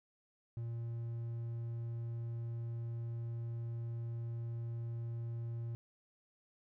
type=tone; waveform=triangle; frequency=116.54 Hz; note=A#2; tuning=in tune; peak=-36 dBFS; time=0.57-5.75 s; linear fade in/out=0 ms; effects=none

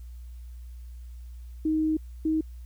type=tone pair in turn; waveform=sine; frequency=312.8 / 315 Hz; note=D#4 / D#4; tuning=+9 / +21 cents; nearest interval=unison; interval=12 cents; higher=second; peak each=-22 dBFS; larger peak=neither; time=1.65-1.97 / 2.25-2.41 s; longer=first; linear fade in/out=5 ms; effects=added 60 Hz sine -39 dBFS peak until 2.65 s + white hiss -65 dBFS RMS until 2.65 s

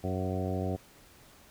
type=harmonic tone with a mistuned harmonic; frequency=93.1 Hz; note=F#2; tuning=11 cents sharp; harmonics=1 / 2 / 3 / 4 / 5 / 6 / 7 / 8; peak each=-33 / -36 / -38 / -39 / -40 / -41 / -41 / -42 dBFS; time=0.03-0.77 s; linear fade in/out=20 ms; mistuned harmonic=7; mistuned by=+18 cents; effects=pink hiss -57 dBFS RMS until 1.5 s

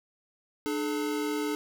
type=tone pair together; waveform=square; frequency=299.3 / 427.9 Hz; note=D4 / A4; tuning=+33 / -48 cents; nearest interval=tritone; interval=619 cents; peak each=-31 / -33 dBFS; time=0.66-1.55 s; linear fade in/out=0 ms; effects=none

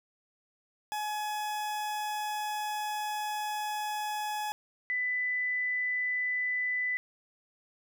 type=tone pair in turn; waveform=40% pulse / sine; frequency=845 / 1995.3 Hz; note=G#5 / B6; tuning=+30 / +17 cents; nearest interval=octave + minor third; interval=1487 cents; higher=second; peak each=-31 / -28 dBFS; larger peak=second; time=0.92-4.52 / 4.9-6.97 s; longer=first; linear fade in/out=0 ms; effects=none

